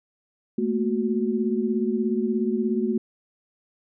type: tone cluster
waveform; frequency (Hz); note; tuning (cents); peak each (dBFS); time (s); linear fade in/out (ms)
sine; 217.4 / 234.2 / 367.8; A3 / A#3 / F#4; -21 / +8 / -10; -25 / -26 / -26; 0.58-2.98; 5
effects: none